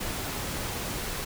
pink noise, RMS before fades -33 dBFS, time 0-1.25 s, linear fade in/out 10 ms, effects none

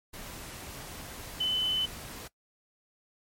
sine tone in noise, 3026 Hz, F#7, 38 cents sharp, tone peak -25 dBFS, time 1.4-1.86 s, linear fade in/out 10 ms, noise pink, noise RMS -43 dBFS, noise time 0.13-2.28 s, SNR +15 dB, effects noise-tail reverb RT60 0.1 s tail -20 dB re dry + MP3 64 kbps

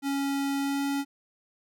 square tone with pitch glide, 277.7 to 279.5 Hz, C#4 to C#4, +3 to +14 cents, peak -27 dBFS, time 0.02-1.05 s, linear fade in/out 50 ms, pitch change +11 cents, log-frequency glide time 0.59-0.82 s, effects none

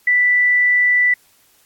sine tone, 1975.5 Hz, B6, in tune, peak -11 dBFS, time 0.07-1.14 s, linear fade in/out 5 ms, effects white hiss -55 dBFS RMS until 1.65 s + AAC 64 kbps

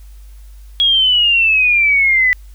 sine exponential sweep, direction down, 3322 to 1975.5 Hz, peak -9 dBFS, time 0.8-2.33 s, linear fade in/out 0 ms, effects added 50 Hz sine -34 dBFS peak until 2.54 s + white hiss -53 dBFS RMS until 2.54 s

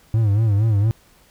triangle tone with vibrato, 106.4 Hz, G#2, 42 cents sharp, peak -12 dBFS, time 0.14-0.91 s, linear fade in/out 0 ms, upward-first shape sine, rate 4.3 Hz, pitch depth 120 cents each way, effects pink hiss -54 dBFS RMS until 1.3 s

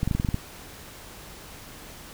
clicks, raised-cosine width 5 ms, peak -12 dBFS, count 8, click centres 0.031 / 0.076 / 0.112 / 0.15 / 0.199 / 0.248 / 0.288 / 0.344 s, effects pink hiss -44 dBFS RMS until 2.13 s

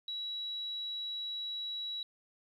sine tone, 3900 Hz, B7, 23 cents flat, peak -36 dBFS, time 0.08-2.03 s, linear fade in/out 2 ms, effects 11-bit

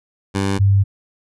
15% pulse / sine tone pair in turn, 98 / 98.85 Hz, G2 / G2, 0 / +15 cents, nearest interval unison, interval 15 cents, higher second, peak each -11 / -10 dBFS, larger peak second, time 0.34-0.59 / 0.59-0.84 s, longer neither, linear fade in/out 20 ms, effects resampled to 24000 Hz

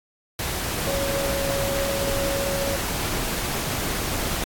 sine tone in noise, 554 Hz, C#5, 1 cent flat, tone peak -25 dBFS, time 0.87-2.76 s, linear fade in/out 2 ms, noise pink, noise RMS -27 dBFS, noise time 0.39-4.44 s, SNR -1 dB, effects AAC 64 kbps

